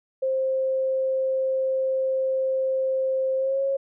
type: tone with pitch glide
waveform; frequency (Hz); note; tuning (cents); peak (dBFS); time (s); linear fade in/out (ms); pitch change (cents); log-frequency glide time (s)
sine; 527 to 545.6; C5 to C#5; +12 to -28; -21; 0.22-3.77; 10; +60; 3.37-3.61
effects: none